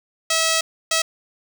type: tone bursts at uneven times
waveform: 5% pulse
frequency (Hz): 648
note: E5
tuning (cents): -30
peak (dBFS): -6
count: 2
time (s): 0.3-0.61 / 0.91-1.02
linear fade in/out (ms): 5
effects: none